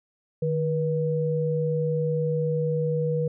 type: tone pair together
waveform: sine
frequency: 153.4 / 484.1 Hz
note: D#3 / B4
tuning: -24 / -35 cents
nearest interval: octave + minor sixth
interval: 1989 cents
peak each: -25 dBFS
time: 0.42-3.28 s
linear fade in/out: 5 ms
effects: none